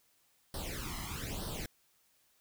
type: noise with flanger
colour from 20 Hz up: pink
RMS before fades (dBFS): -40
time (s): 0.54-1.66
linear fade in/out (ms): 2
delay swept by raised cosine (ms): 0.21 to 0.99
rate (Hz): 1.1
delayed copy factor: +0.85
effects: white hiss -71 dBFS RMS until 2.4 s